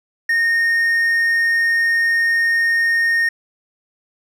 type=tone; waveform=triangle; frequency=1844 Hz; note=A#6; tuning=19 cents flat; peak=-12 dBFS; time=0.29-3.29 s; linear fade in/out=5 ms; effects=none